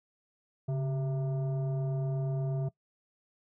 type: tone with frequency modulation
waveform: sine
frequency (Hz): 138.59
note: C#3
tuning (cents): 0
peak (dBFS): -27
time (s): 0.68-2.69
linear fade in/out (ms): 10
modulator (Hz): 526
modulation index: 0.43
effects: noise-tail reverb RT60 0.1 s tail -21 dB re dry + tanh soft clip ceiling -25 dBFS